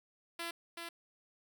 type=tone with echo; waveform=5% pulse; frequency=338 Hz; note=E4; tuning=43 cents sharp; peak=-27 dBFS; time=0.39-0.51 s; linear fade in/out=5 ms; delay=380 ms; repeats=1; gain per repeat=-4 dB; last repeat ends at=0.89 s; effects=none